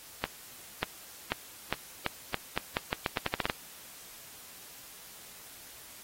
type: accelerating click train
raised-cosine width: 0.3 ms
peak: -12 dBFS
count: 16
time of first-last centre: 0.24-3.498 s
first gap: 590 ms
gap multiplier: 0.83
effects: white hiss -50 dBFS RMS until 6.03 s + AAC 48 kbps